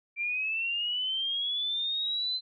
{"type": "linear sweep", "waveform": "sine", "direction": "up", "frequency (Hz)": [2349, 4081], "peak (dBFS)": -28, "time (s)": [0.16, 2.41], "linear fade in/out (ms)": 50, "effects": []}